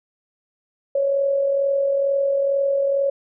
sine tone with amplitude modulation, 554.4 Hz, C#5, in tune, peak -15 dBFS, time 0.95-3.1 s, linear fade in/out 5 ms, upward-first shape sine, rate 42.2 Hz, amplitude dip 40%, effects none

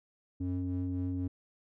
triangle ring-modulated tone, 90 Hz, F#2, 47 cents flat, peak -26 dBFS, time 0.4-1.28 s, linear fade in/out 10 ms, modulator 182 Hz, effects none

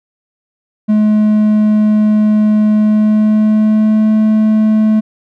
triangle tone with pitch glide, 212.8 to 216.4 Hz, G#3 to A3, +42 to -29 cents, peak -5 dBFS, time 0.88-5.01 s, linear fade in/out 20 ms, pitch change +29 cents, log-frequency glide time 2.75-4.12 s, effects none

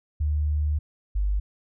sine tone pair in turn, 75 / 49.88 Hz, D2 / G1, +37 / +31 cents, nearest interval perfect fifth, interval 706 cents, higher first, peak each -21 / -21 dBFS, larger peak neither, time 0.2-0.79 / 1.15-1.4 s, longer first, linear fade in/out 10 ms, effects none

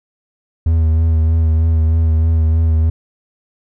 triangle tone with vibrato, 80.5 Hz, E2, 41 cents flat, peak -8 dBFS, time 0.66-2.9 s, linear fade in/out 5 ms, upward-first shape sine, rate 3.2 Hz, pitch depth 26 cents each way, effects none

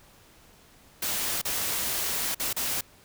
white noise with dropouts, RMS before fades -29 dBFS, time 1.02-2.81 s, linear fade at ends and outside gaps 5 ms, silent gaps 1.416-1.451 / 2.347-2.397 / 2.53-2.564 s, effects pink hiss -56 dBFS RMS until 3.04 s

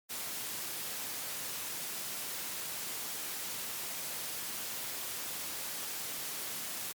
white noise, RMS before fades -39 dBFS, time 0.09-6.93 s, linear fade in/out 20 ms, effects high-pass 100 Hz 12 dB/octave + MP3 96 kbps

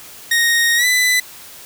sawtooth tone with pitch glide, 1864.7 to 1998.5 Hz, A#6 to B6, 0 to +20 cents, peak -9 dBFS, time 0.31-1.2 s, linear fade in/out 5 ms, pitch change +120 cents, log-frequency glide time 0.76-0.86 s, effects white hiss -38 dBFS RMS until 1.65 s

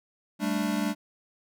square chord, G suspended second, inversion none, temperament equal with one note detuned, 197.13 / 220 / 293.7 Hz, G3 / A3 / D4, +10 / 0 / 0 cents, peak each -31 dBFS, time 0.39-0.95 s, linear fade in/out 50 ms, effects none

